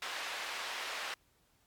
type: band-pass noise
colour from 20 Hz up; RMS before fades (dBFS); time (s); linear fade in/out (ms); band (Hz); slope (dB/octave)
white; -40; 0.02-1.14; 2; 650 to 3000; 12
effects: pink hiss -71 dBFS RMS until 1.66 s + MP3 96 kbps